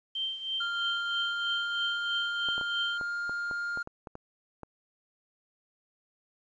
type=tone with tremolo; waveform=sine; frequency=3136 Hz; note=G7; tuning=in tune; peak=-28 dBFS; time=0.15-2.98 s; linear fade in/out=5 ms; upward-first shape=triangle; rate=3.1 Hz; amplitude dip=75%
type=tone with pitch glide; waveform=triangle; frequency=1396.9 to 1406.6 Hz; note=F6 to F6; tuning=0 to +12 cents; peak=-29 dBFS; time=0.6-3.83 s; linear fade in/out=10 ms; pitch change=+12 cents; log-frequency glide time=0.9-1.94 s
type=clicks; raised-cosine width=1 ms; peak=-27 dBFS; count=11; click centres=2.487 / 2.58 / 2.612 / 3.012 / 3.295 / 3.512 / 3.774 / 3.874 / 4.072 / 4.154 / 4.633 s
effects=resampled to 16000 Hz + 10-bit